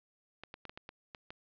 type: clicks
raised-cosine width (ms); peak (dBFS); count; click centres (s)
0.3; -29; 8; 0.436 / 0.541 / 0.653 / 0.695 / 0.775 / 0.891 / 1.148 / 1.305
effects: resampled to 11025 Hz + 10-bit